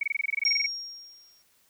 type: tone bursts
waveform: sine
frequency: 2238 Hz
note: C#7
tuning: 16 cents sharp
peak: -23 dBFS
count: 15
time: 0.01-0.663 s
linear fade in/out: 5 ms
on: 23 ms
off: 22 ms
type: tone with exponential decay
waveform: sine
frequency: 5580 Hz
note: F8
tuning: 2 cents flat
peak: -20 dBFS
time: 0.45-1.42 s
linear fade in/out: 1 ms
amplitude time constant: 210 ms
effects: white hiss -65 dBFS RMS until 1.69 s